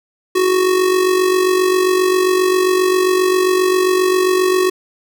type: tone with amplitude modulation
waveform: square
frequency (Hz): 370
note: F#4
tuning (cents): 0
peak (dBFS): -10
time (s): 0.35-4.7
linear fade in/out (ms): 10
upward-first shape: sine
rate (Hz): 47.5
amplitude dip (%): 55
effects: none